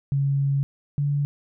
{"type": "tone pair in turn", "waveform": "sine", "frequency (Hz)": [139.1, 143.51], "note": ["C#3", "D3"], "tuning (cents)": [6, -40], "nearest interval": "minor second", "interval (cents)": 54, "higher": "second", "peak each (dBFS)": [-19, -20], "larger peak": "first", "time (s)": [[0.12, 0.63], [0.98, 1.25]], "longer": "first", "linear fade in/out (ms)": 0, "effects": []}